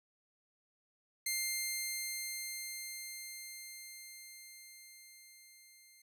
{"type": "tone with level ramp", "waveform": "10% pulse", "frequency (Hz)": 2100, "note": "C7", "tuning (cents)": 6, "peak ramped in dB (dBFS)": [-24, -51], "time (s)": [1.26, 6.02], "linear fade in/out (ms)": 5, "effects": []}